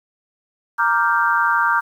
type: chord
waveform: sine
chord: G minor seventh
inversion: first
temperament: equal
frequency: 932.3 / 1174.7 / 1396.9 / 1568 Hz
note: Bb5 / D6 / F6 / G6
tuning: 0 / 0 / 0 / 0 cents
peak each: -20 dBFS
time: 0.78-1.81 s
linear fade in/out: 20 ms
effects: 8-bit